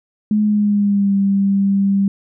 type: tone with pitch glide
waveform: sine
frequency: 211.5 to 197.34 Hz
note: G#3 to G3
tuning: +32 to +12 cents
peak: -12 dBFS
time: 0.31-2.08 s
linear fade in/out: 2 ms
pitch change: -120 cents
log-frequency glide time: 0.42-1.15 s
effects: none

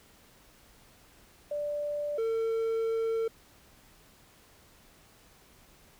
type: tone pair in turn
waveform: sine / triangle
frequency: 587.3 / 451.5 Hz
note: D5 / A4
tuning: 0 / +45 cents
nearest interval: perfect fourth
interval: 455 cents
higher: first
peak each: -30 / -25 dBFS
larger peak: second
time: 1.51-2.18 / 2.18-3.28 s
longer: second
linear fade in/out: 5 ms
effects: pink hiss -59 dBFS RMS until 5.99 s

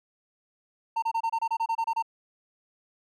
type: tone bursts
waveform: triangle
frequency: 909 Hz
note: A#5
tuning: 44 cents flat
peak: -22 dBFS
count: 12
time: 0.96-2.025 s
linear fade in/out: 10 ms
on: 64 ms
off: 27 ms
effects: none

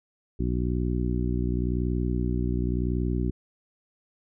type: harmonic tone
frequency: 60.9 Hz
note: B1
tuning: 24 cents flat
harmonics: 1 / 2 / 3 / 4 / 5 / 6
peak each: -27 / -30 / -32 / -33 / -34 / -35 dBFS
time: 0.39-3.31 s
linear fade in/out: 10 ms
effects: none

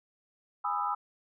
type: chord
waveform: sine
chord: E major seventh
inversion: first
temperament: just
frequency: 824.1 / 988.9 / 1236.1 / 1318.5 Hz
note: G#5 / B5 / D#6 / E6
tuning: -14 / +2 / -12 / 0 cents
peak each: -34 dBFS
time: 0.64-0.95 s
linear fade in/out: 10 ms
effects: none

